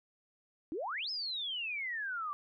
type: exponential two-way sweep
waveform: sine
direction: up then down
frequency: 288 to 5274 to 1147 Hz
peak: -35 dBFS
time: 0.72-2.33 s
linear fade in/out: 0 ms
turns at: 1.1 s
effects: none